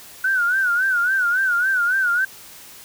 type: tone with vibrato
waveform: sine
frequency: 1483 Hz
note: F#6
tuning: 4 cents sharp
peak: -16 dBFS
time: 0.24-2.25 s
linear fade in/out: 5 ms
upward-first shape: sine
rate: 3.6 Hz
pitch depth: 110 cents each way
effects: white hiss -42 dBFS RMS until 2.84 s